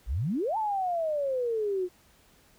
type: exponential two-way sweep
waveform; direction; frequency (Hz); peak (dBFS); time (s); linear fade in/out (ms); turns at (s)
sine; up then down; 49 to 898 to 352.6; -26; 0.06-1.89; 50; 0.57
effects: pink hiss -61 dBFS RMS until 2.58 s